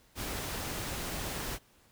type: noise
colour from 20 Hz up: pink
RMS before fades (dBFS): -37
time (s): 0.15-1.59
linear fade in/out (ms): 50
effects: pink hiss -64 dBFS RMS until 1.91 s